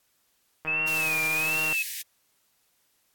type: click train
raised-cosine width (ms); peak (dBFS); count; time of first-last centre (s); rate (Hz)
0.5; -22; 170; 0.65-1.726; 157
type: tone with vibrato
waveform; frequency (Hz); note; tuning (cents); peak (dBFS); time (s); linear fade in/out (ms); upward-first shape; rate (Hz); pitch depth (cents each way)
sine; 2555; D#7; +45; -24; 0.67-1.83; 10; sine; 1.3; 120
type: high-pass noise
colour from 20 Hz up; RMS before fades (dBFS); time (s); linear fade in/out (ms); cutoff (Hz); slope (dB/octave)
white; -35; 0.87-2.02; 5; 1700; 96
effects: white hiss -69 dBFS RMS until 3.14 s + AAC 64 kbps